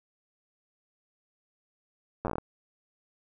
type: slowing click train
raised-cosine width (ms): 1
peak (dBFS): -17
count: 9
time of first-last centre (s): 2.25-2.383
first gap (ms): 9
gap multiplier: 1.17
effects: none